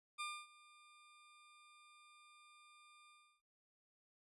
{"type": "tone with ADSR envelope", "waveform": "20% pulse", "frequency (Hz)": 1200, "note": "D6", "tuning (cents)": 37, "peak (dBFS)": -36, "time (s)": [0.18, 3.42], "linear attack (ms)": 25, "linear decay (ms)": 260, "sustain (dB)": -22, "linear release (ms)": 330, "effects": ["resampled to 24000 Hz"]}